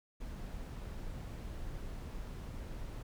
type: noise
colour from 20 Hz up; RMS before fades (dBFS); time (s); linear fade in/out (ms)
brown; -43; 0.2-3.03; 10
effects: none